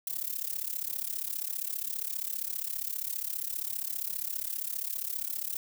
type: noise with amplitude modulation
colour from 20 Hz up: violet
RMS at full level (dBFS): -31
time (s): 0.07-5.57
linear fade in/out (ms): 2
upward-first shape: sine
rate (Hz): 35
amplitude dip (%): 90
effects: none